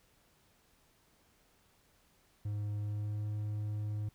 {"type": "tone with pitch glide", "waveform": "triangle", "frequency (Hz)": [103.9, 105.29], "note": ["G#2", "G#2"], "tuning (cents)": [1, 24], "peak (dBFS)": -32, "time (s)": [2.45, 4.09], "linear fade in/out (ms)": 5, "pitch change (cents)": 23, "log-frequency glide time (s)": [2.79, 3.25], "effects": ["pink hiss -69 dBFS RMS until 4.14 s"]}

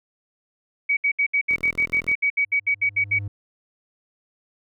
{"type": "tone bursts", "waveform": "sine", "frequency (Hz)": 2265, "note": "C#7", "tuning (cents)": 37, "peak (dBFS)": -17, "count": 16, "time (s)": [0.89, 3.19], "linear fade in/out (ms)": 10, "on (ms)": 80, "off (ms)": 68}
{"type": "tone", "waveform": "5% pulse", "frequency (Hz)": 41.35, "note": "E1", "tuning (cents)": 6, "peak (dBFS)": -27, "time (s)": [1.51, 2.13], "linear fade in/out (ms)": 0}
{"type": "tone with exponential growth", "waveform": "triangle", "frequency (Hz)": 100.8, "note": "G2", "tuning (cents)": 49, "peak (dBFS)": -24, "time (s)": [2.45, 3.28], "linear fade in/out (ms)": 5, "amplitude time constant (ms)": 180}
{"effects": []}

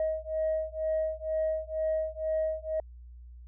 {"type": "beating tone pair", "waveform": "sine", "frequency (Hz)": [630, 632.1], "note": ["D#5", "D#5"], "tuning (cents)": [21, 27], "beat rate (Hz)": 2.1, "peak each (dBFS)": -30, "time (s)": [0, 2.8], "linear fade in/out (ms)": 2, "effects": ["tanh soft clip ceiling -22 dBFS", "added 60 Hz sine -45 dBFS peak until 3.47 s"]}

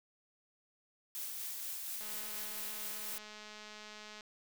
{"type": "noise with tremolo", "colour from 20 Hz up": "blue", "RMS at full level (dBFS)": -41, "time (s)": [1.15, 3.18], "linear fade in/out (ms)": 0, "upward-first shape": "sine", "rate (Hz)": 4.2, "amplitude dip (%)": 25}
{"type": "click train", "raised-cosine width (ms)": 0.2, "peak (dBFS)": -33, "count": 467, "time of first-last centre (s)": [2.01, 4.208], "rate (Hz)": 212}
{"effects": []}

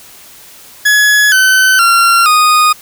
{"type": "tone with pitch steps", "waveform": "40% pulse", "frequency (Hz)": [1690, 1523.1, 1372.7, 1237.2], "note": ["G#6", "F#6", "F6", "D#6"], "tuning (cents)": [30, 50, -30, -10], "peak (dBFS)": -5, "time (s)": [0.85, 2.73], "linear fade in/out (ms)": 10, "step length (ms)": 470, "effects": ["white hiss -37 dBFS RMS until 2.81 s"]}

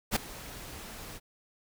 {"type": "noise with ADSR envelope", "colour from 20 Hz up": "pink", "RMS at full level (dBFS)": -25, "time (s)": [0.11, 1.2], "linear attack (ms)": 51, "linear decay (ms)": 7, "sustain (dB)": -19, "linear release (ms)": 39, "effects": []}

